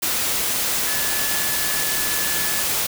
sine tone in noise, 1724 Hz, A6, 36 cents flat, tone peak -30 dBFS, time 0.86-2.63 s, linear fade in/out 10 ms, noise white, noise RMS -22 dBFS, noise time 0.02-2.87 s, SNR -11 dB, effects none

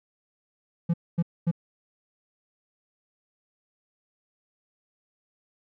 triangle tone bursts, 169.5 Hz, E3, 49 cents sharp, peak -18 dBFS, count 3, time 0.89-1.514 s, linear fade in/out 10 ms, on 48 ms, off 240 ms, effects none

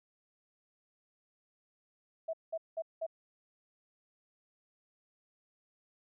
sine tone bursts, 651 Hz, E5, 22 cents flat, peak -33 dBFS, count 4, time 2.28-3.066 s, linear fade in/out 10 ms, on 54 ms, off 190 ms, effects none

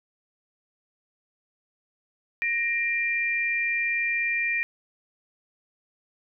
sine tone pair together, 1864.7 / 2382 Hz, A#6 / D7, 0 / +24 cents, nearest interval major third, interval 424 cents, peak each -27 / -25 dBFS, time 2.42-4.63 s, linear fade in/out 0 ms, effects none

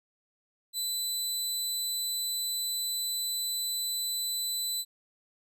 20% pulse tone, 4000 Hz, B7, 21 cents sharp, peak -24 dBFS, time 0.73-4.85 s, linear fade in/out 50 ms, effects none

